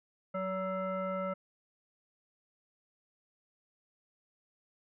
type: tone with frequency modulation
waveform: sine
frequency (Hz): 568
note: C#5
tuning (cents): +42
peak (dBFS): -32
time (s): 0.34-1.34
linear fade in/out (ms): 10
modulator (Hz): 755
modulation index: 1.1
effects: none